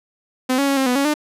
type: tone with pitch steps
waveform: sawtooth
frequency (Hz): 256.5 / 278.9 / 276.5 / 266.8 / 248.3 / 278.4 / 300.1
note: C4 / C#4 / C#4 / C4 / B3 / C#4 / D4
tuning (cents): -34 / +11 / -4 / +34 / +9 / +8 / +38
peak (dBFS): -12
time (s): 0.49-1.141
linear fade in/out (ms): 10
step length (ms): 93
effects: resampled to 32000 Hz